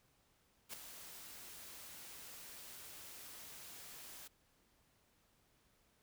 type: noise with ADSR envelope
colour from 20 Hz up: white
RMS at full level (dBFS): -44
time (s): 0.69-4.28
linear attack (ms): 44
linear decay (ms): 5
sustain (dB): -9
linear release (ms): 10
effects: pink hiss -74 dBFS RMS until 6.02 s